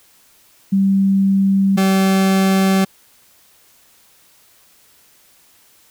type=tone pair in turn; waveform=sine / 40% pulse; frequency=194.8 / 191.9 Hz; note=G3 / G3; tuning=-11 / -37 cents; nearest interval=unison; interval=26 cents; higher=first; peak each=-11 dBFS; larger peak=neither; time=0.72-1.77 / 1.77-2.85 s; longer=second; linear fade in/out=10 ms; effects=white hiss -52 dBFS RMS until 5.9 s